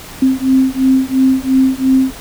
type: beating tone pair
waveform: sine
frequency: 261.6 / 264.5 Hz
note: C4 / C4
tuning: 0 / +19 cents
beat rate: 2.9 Hz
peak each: -12 dBFS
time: 0.22-2.12 s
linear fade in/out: 5 ms
effects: pink hiss -32 dBFS RMS until 2.2 s